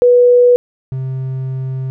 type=tone pair in turn; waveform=sine / triangle; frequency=489.6 / 131.41 Hz; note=B4 / C3; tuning=-15 / +8 cents; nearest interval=octave + major seventh; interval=2277 cents; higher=first; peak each=-5 / -16 dBFS; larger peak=first; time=0.02-0.56 / 0.92-1.9 s; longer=second; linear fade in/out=0 ms; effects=none